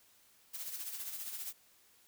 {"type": "noise with tremolo", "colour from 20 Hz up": "blue", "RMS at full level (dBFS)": -40, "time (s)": [0.53, 1.53], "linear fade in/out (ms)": 20, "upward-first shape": "triangle", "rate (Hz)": 15, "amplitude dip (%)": 60, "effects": ["white hiss -66 dBFS RMS until 2.07 s"]}